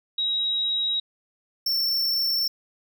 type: tone pair in turn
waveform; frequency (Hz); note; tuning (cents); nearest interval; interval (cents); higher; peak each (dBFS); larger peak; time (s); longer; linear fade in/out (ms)
sine / square; 3827 / 5412; A#7 / E8; +45 / +45; tritone; 600; second; -22; neither; 0.18-1 / 1.66-2.48; neither; 5
effects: none